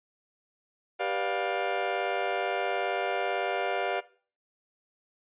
sawtooth chord, G dominant seventh, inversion none, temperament just, 392 / 490 / 588 / 705.6 Hz, G4 / B4 / D5 / F5, 0 / -14 / +2 / +18 cents, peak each -30 / -31 / -29 / -27 dBFS, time 0.99-4.01 s, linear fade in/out 20 ms, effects noise-tail reverb RT60 0.4 s tail -17 dB re dry + resampled to 8000 Hz

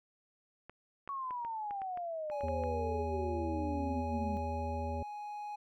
clicks, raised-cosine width 0.5 ms, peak -33 dBFS, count 11, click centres 0.696 / 1.076 / 1.308 / 1.449 / 1.709 / 1.818 / 1.974 / 2.3 / 2.409 / 2.484 / 2.637 s
sine exponential sweep, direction down, 1125 to 207.7 Hz, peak -36 dBFS, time 1.09-4.37 s, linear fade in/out 0 ms
triangle tone with tremolo, 833 Hz, G#5, 5 cents sharp, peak -36 dBFS, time 2.31-5.56 s, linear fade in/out 10 ms, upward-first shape triangle, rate 0.64 Hz, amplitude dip 30%
harmonic tone, 80.9 Hz, E2, 32 cents flat, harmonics 1 / 3 / 5 / 7, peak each -37 / -43 / -46 / -42 dBFS, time 2.43-5.03 s, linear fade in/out 5 ms
effects none

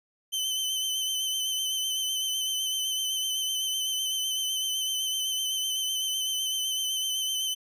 sawtooth tone with vibrato, 3064 Hz, G7, 40 cents flat, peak -24 dBFS, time 0.32-7.55 s, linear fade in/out 20 ms, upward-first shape sine, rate 7.9 Hz, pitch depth 32 cents each way, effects resampled to 32000 Hz

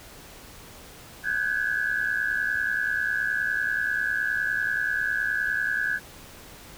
sine tone cluster, 1506 / 1617 / 1687 Hz, F#6 / G#6 / G#6, +30 / -47 / +27 cents, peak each -28 dBFS, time 1.23-6 s, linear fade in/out 50 ms, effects pink hiss -46 dBFS RMS until 6.77 s

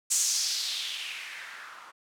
violet noise with low-pass filter sweep, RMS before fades -32 dBFS, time 0.1-1.92 s, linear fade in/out 20 ms, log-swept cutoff 7600 to 1100 Hz, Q 3, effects none

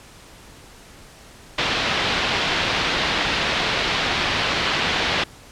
white low-pass noise, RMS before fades -22 dBFS, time 1.58-5.24 s, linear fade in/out 5 ms, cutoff 3900 Hz, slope 24 dB/octave, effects pink hiss -45 dBFS RMS until 5.51 s + low-pass 10000 Hz 12 dB/octave

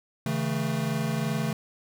square chord, A major, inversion first, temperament equal with one note detuned, 138.59 / 161.33 / 220 Hz, C#3 / E3 / A3, 0 / -37 / 0 cents, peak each -31 dBFS, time 0.26-1.53 s, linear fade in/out 2 ms, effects none

